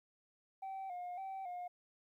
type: tone with vibrato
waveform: sine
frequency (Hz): 742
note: F#5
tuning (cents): +5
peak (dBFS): -39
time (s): 0.62-1.68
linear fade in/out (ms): 10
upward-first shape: square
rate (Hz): 1.8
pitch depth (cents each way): 67
effects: tanh soft clip ceiling -40 dBFS + 13-bit